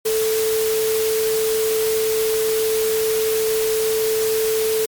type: tone in noise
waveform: sine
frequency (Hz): 440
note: A4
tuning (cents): 0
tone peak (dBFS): -17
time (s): 0.05-4.86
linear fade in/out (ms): 10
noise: white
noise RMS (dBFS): -26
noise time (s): 0.05-4.86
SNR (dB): +6
effects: MP3 96 kbps